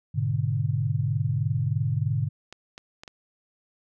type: chord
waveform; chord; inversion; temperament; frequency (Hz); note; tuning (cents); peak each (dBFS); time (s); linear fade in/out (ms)
sine; G# diminished; none; equal; 103.83 / 123.47 / 146.83; G#2 / B2 / D3; 0 / 0 / 0; -27; 0.14-2.29; 20
type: clicks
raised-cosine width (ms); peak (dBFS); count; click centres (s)
0.2; -24; 4; 2.526 / 2.779 / 3.035 / 3.078
effects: none